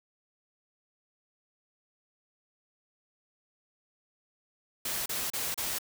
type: noise bursts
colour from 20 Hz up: white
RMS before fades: -33 dBFS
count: 4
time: 4.85-5.786 s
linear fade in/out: 5 ms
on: 210 ms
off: 32 ms
effects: none